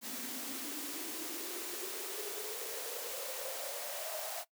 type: noise with high-pass filter sweep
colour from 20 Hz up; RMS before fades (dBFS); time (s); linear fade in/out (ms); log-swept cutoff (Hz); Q
white; -41; 0.01-4.45; 50; 240 to 680; 9.5
effects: noise-tail reverb RT60 0.1 s tail -19 dB re dry